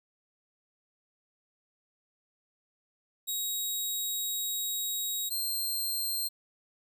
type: tone pair in turn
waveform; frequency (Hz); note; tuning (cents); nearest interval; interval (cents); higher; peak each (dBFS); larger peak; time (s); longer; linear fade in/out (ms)
10% pulse; 3800 / 4176; A#7 / C8; +33 / -4; major second; 163; second; -23; neither; 3.27-5.3 / 5.3-6.29; first; 20
effects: none